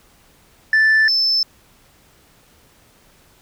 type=tone pair in turn; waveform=sine; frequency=1760 / 5274 Hz; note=A6 / E8; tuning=0 / 0 cents; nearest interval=octave + perfect fifth; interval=1900 cents; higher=second; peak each=-8 / -13 dBFS; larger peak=first; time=0.73-1.08 / 1.08-1.43 s; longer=neither; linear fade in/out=2 ms; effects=tanh soft clip ceiling -10 dBFS + pink hiss -53 dBFS RMS until 3.41 s